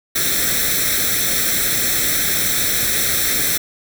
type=noise with comb filter; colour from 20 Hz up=white; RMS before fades=-18 dBFS; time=0.15-3.58 s; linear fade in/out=10 ms; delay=0.52 ms; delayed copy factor=+0.8; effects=none